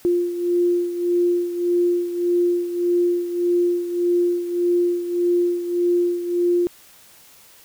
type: beating tone pair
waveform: sine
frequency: 350 / 351.7 Hz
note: F4 / F4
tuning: +4 / +12 cents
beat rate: 1.7 Hz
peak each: -18 / -24 dBFS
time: 0.05-6.67 s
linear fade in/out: 0 ms
effects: white hiss -49 dBFS RMS until 7.64 s